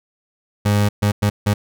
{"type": "tone bursts at uneven times", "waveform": "30% pulse", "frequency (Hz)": 103.1, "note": "G#2", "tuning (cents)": -12, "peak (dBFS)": -11, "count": 4, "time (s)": [[0.65, 0.89], [1.02, 1.12], [1.22, 1.3], [1.46, 1.54]], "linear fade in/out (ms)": 10, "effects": []}